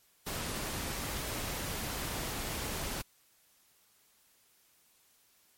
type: noise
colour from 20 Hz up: pink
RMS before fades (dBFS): -37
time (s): 0.26-3.02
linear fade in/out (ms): 10
effects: white hiss -67 dBFS RMS until 5.57 s + MP3 64 kbps